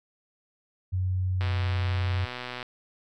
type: tone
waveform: sine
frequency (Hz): 92.5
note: F#2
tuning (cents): 0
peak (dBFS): -24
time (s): 0.92-2.26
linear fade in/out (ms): 20
type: click train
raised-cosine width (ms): 0.3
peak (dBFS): -19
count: 152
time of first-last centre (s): 1.41-2.628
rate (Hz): 124
effects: none